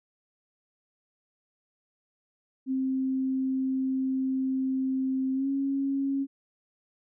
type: tone with pitch glide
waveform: sine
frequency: 263.3 to 274.3 Hz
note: C4 to C#4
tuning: +11 to -18 cents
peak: -25 dBFS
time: 2.66-6.27 s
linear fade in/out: 50 ms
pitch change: +71 cents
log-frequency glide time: 5.34-5.48 s
effects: none